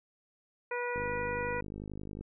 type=harmonic tone; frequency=486.4 Hz; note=B4; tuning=26 cents flat; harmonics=1 / 2 / 3 / 4 / 5; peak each=-35 / -38 / -40 / -41 / -42 dBFS; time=0.71-1.61 s; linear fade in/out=5 ms
type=click train; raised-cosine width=3 ms; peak=-29 dBFS; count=65; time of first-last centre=0.96-2.21 s; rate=51.2 Hz
effects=none